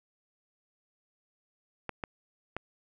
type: clicks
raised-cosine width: 0.5 ms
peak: -19 dBFS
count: 3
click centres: 1.893 / 2.038 / 2.566 s
effects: none